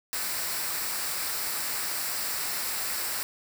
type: noise with comb filter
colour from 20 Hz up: white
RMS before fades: -31 dBFS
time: 0.13-3.23 s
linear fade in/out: 0 ms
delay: 0.31 ms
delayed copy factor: -0.5
effects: none